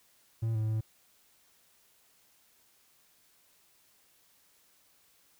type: tone with pitch steps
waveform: triangle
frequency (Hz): 113 / 109.2 / 109.8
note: A2 / A2 / A2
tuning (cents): +47 / -13 / -3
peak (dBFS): -26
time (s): 0.42-0.81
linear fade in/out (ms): 10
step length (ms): 130
effects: white hiss -66 dBFS RMS until 5.39 s